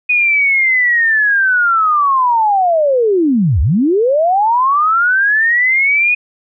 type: linear two-way sweep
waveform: sine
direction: down then up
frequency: 2486 to 62.1 to 2486 Hz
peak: -9 dBFS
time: 0.09-6.15 s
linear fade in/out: 10 ms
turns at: 3.61 s
effects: none